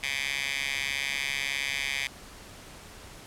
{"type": "tone with high-pass filter", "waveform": "10% pulse", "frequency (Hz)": 138.4, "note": "C#3", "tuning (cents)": -2, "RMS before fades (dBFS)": -31, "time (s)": [0.03, 2.07], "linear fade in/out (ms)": 2, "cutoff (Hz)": 2400, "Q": 3.3, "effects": ["pink hiss -47 dBFS RMS until 3.26 s", "low-pass 11000 Hz 12 dB/octave"]}